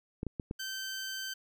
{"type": "clicks", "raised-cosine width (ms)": 3, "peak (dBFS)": -22, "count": 4, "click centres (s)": [0.231, 0.267, 0.398, 0.511]}
{"type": "tone", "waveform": "15% pulse", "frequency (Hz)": 1548, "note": "G6", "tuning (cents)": -22, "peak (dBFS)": -30, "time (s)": [0.59, 1.34], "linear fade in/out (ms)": 10}
{"effects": []}